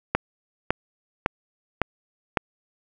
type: click train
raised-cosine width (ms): 0.5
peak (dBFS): -4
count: 5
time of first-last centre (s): 0.15-2.372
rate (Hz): 1.8
effects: none